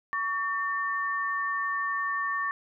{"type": "tone pair together", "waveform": "sine", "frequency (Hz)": [1130, 1802.9], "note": ["C#6", "A6"], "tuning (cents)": [33, 42], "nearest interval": "minor sixth", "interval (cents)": 809, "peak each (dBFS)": [-29, -30], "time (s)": [0.13, 2.51], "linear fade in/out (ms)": 0, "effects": []}